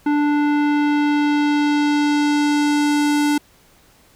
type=tone with low-pass filter sweep; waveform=square; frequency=293.7 Hz; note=D4; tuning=in tune; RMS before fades=-17 dBFS; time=0.06-3.38 s; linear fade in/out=5 ms; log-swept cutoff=1600 to 12000 Hz; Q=0.83; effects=pink hiss -53 dBFS RMS until 4.15 s